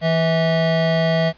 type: tone pair together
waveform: square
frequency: 164.81 / 649 Hz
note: E3 / E5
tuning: 0 / -27 cents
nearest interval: 2 octaves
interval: 2373 cents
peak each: -19 dBFS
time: 0.01-1.33 s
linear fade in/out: 50 ms
effects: pink hiss -51 dBFS RMS until 1.37 s + resampled to 11025 Hz